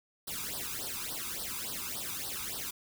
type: noise with flanger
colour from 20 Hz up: white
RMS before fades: -38 dBFS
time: 0.27-2.71 s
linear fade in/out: 10 ms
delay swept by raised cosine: 0.21 to 0.85 ms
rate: 3.5 Hz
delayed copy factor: +1
effects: none